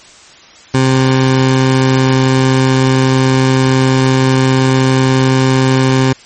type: tone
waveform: 20% pulse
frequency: 131.4 Hz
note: C3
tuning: 8 cents sharp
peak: -3 dBFS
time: 0.74-6.13 s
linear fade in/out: 5 ms
effects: white hiss -39 dBFS RMS until 6.25 s + MP3 32 kbps